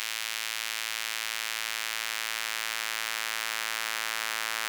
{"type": "tone with high-pass filter sweep", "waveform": "square", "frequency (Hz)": 55.7, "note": "A1", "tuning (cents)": 22, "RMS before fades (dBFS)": -33, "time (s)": [0, 4.68], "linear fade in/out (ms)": 0, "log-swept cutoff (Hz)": [2400, 1600], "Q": 1.1, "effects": []}